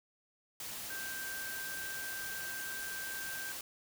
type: tone in noise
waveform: sine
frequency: 1570 Hz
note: G6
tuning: 2 cents sharp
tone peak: -41 dBFS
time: 0.9-3.52 s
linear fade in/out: 2 ms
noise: white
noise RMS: -43 dBFS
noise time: 0.6-3.61 s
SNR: -1 dB
effects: none